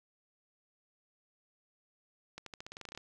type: accelerating click train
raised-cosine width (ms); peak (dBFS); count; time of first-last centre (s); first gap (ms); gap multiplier
0.2; -27; 13; 2.38-2.976; 83; 0.9
effects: none